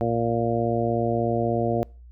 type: harmonic tone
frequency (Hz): 116.54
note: A#2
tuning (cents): 0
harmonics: 1 / 2 / 3 / 4 / 5 / 6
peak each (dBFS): -28 / -28 / -28 / -28 / -28 / -28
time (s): 0.01-1.83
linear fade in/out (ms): 0
effects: noise-tail reverb RT60 0.4 s tail -26 dB re dry + added 60 Hz sine -43 dBFS peak until 2.11 s